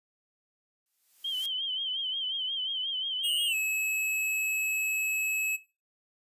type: noise with exponential growth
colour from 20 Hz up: blue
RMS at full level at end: -40 dBFS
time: 0.86-1.46 s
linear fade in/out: 1 ms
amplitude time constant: 130 ms
type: tone with vibrato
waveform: sine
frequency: 3119 Hz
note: G7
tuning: 9 cents flat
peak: -29 dBFS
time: 1.24-3.53 s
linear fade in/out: 10 ms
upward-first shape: sine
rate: 5.6 Hz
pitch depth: 74 cents each way
type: tone with pitch glide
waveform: square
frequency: 2865 to 2582 Hz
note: F7 to E7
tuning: +44 to -37 cents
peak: -28 dBFS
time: 3.23-5.57 s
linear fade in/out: 20 ms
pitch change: -181 cents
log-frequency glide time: 3.47-3.55 s
effects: noise-tail reverb RT60 0.3 s tail -18 dB re dry + resampled to 32000 Hz